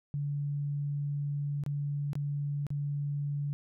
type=tone with dropouts; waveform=sine; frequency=143.9 Hz; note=D3; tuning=35 cents flat; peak=-30 dBFS; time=0.14-3.53 s; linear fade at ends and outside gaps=0 ms; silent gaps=1.637-1.663 / 2.132-2.154 / 2.667-2.704 s; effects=none